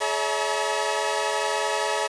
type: tone cluster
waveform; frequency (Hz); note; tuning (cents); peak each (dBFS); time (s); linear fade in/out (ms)
sawtooth; 425.7 / 564 / 645 / 862 / 955; G#4 / C#5 / E5 / A5 / A#5; +43 / +30 / -38 / -36 / +42; -26; 0-2.08; 20
effects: resampled to 22050 Hz + 7-bit